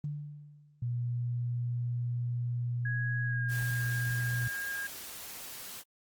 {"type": "tone with exponential decay", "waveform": "sine", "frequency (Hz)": 147, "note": "D3", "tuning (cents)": 2, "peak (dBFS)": -31, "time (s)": [0.04, 1.01], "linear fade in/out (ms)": 2, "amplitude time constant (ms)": 210}
{"type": "tone", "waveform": "sine", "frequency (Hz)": 120.8, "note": "B2", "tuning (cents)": -38, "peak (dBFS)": -30, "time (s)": [0.82, 4.48], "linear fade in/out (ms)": 5}
{"type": "tone with pitch glide", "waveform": "sine", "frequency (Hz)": [1661.2, 1622.3], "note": ["G#6", "G#6"], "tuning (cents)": [0, -41], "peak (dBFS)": -34, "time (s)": [2.85, 4.87], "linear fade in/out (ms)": 5, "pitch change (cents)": -41, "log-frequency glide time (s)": [3.24, 3.45]}
{"type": "noise", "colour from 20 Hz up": "white", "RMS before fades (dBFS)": -44, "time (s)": [3.48, 5.84], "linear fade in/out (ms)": 50}
{"effects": ["Opus 24 kbps"]}